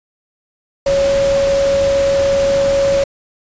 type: tone in noise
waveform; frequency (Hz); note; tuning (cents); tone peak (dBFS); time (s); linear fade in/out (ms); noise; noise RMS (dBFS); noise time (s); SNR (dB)
sine; 554.4; C#5; 0; -11; 0.86-3.04; 5; pink; -24; 0.86-3.04; +10
effects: resampled to 16000 Hz